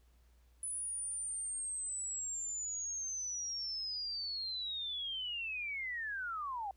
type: linear sweep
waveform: sine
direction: down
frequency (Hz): 10000 to 758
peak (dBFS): -37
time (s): 0.63-6.71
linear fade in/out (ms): 2
effects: added 60 Hz sine -63 dBFS peak until 6.76 s + pink hiss -75 dBFS RMS until 6.76 s